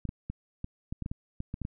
clicks, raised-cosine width 5 ms, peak -22 dBFS, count 12, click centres 0.053 / 0.091 / 0.3 / 0.644 / 0.925 / 1.023 / 1.061 / 1.115 / 1.404 / 1.541 / 1.617 / 1.651 s, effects none

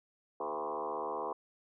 sine tone with frequency modulation, 738 Hz, F#5, 5 cents flat, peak -34 dBFS, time 0.4-1.33 s, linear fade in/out 5 ms, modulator 75.6 Hz, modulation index 4.9, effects none

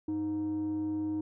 sine tone pair together, 98 / 310.6 Hz, G2 / D#4, 0 / -3 cents, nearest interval octave + minor sixth, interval 1997 cents, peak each -40 / -28 dBFS, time 0.08-1.21 s, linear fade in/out 5 ms, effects tanh soft clip ceiling -28 dBFS

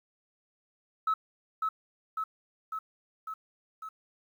sine tone with echo, 1296 Hz, E6, 30 cents flat, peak -23 dBFS, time 1.07-1.14 s, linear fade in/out 5 ms, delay 550 ms, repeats 5, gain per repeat -3 dB, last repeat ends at 3.89 s, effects tanh soft clip ceiling -21 dBFS + 10-bit

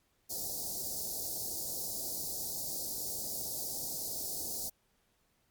white band-stop noise, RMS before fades -38 dBFS, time 0.29-4.7 s, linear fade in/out 20 ms, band 780 to 4400 Hz, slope 48 dB/octave, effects pink hiss -74 dBFS RMS until 5.5 s + Opus 48 kbps

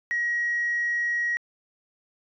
sine tone, 1900 Hz, A#6, 33 cents sharp, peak -22 dBFS, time 0.11-1.37 s, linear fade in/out 0 ms, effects tanh soft clip ceiling -19 dBFS

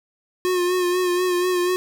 square tone with vibrato, 360 Hz, F#4, 47 cents flat, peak -19 dBFS, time 0.45-1.76 s, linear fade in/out 0 ms, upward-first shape sine, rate 4.1 Hz, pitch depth 36 cents each way, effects 9-bit

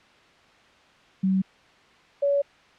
sine tone pair in turn, 190.1 / 565.4 Hz, F#3 / C#5, +47 / +34 cents, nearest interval octave + perfect fifth, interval 1887 cents, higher second, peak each -19 dBFS, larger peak neither, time 1.23-1.42 / 2.22-2.42 s, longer second, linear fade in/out 10 ms, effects white hiss -55 dBFS RMS until 2.78 s + low-pass 3000 Hz 12 dB/octave

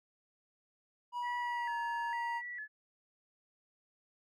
triangle tone with pitch glide, 969 to 936.5 Hz, B5 to A#5, -33 to +8 cents, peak -33 dBFS, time 1.12-2.42 s, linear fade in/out 50 ms, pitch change -59 cents, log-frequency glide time 1.38-1.76 s
sine tone with vibrato, 1829 Hz, A#6, 33 cents flat, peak -40 dBFS, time 1.22-2.68 s, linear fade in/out 50 ms, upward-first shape square, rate 1.1 Hz, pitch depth 110 cents each way
effects none

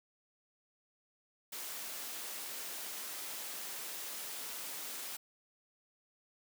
white high-pass noise, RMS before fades -43 dBFS, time 1.52-5.17 s, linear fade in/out 10 ms, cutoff 250 Hz, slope 12 dB/octave, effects none

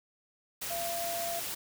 sine tone in noise, 683 Hz, F5, 39 cents flat, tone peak -34 dBFS, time 0.7-1.4 s, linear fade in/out 10 ms, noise white, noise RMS -37 dBFS, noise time 0.61-1.55 s, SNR 0 dB, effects none

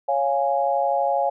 sine chord, Db major, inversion none, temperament equal, 554.4 / 698.5 / 830.6 Hz, Db5 / F5 / Ab5, 0 / 0 / 0 cents, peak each -23 dBFS, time 0.08-1.3 s, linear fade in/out 10 ms, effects none

